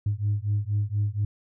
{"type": "beating tone pair", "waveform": "sine", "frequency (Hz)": [101.4, 105.6], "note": ["G#2", "G#2"], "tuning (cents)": [-41, 29], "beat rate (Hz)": 4.2, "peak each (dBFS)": -25, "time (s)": [0.06, 1.25], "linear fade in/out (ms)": 5, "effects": ["tanh soft clip ceiling -18 dBFS"]}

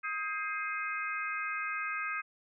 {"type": "harmonic tone with a mistuned harmonic", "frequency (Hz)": 420, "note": "G#4", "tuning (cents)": 19, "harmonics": [3, 4, 5, 6], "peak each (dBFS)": [-37, -38, -39, -40], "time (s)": [0.03, 2.22], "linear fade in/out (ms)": 20, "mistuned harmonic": 4, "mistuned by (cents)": -81, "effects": []}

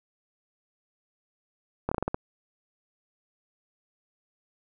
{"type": "slowing click train", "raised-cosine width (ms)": 1, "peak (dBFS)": -13, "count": 7, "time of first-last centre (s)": [1.89, 2.145], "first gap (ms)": 25, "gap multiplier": 1.21, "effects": []}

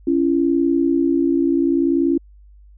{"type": "tone pair together", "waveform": "sine", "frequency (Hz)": [277.1, 337.6], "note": ["C#4", "E4"], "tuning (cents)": [-1, 41], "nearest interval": "minor third", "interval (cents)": 342, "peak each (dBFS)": -17, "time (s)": [0.07, 2.18], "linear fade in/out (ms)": 5, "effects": ["added 50 Hz sine -43 dBFS peak until 2.77 s"]}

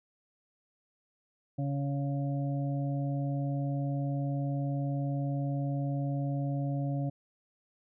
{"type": "harmonic tone", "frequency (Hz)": 140, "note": "C#3", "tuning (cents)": 18, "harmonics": [1, 2, 4, 5], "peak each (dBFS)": [-30, -36, -42, -44], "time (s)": [1.58, 7.1], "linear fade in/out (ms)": 10, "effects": []}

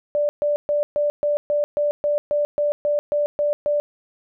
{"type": "tone bursts", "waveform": "sine", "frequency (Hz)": 587.3, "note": "D5", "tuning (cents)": 0, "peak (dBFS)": -17, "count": 14, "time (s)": [0.15, 3.8], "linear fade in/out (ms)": 0, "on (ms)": 140, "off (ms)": 130, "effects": []}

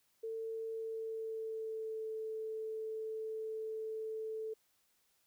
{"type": "tone with pitch glide", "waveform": "sine", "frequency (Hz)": [448.2, 439.5], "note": ["A4", "A4"], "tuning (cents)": [32, -2], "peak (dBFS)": -38, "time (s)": [0.23, 4.54], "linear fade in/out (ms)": 10, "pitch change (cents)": -34, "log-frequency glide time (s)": [0.73, 2.11], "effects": ["white hiss -75 dBFS RMS until 5.26 s"]}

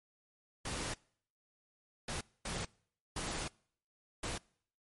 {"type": "noise bursts at uneven times", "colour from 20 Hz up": "pink", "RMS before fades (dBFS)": -39, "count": 5, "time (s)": [[0.65, 0.94], [2.08, 2.21], [2.45, 2.65], [3.16, 3.48], [4.23, 4.38]], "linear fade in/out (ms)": 5, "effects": ["noise-tail reverb RT60 0.6 s tail -25 dB re dry", "MP3 48 kbps"]}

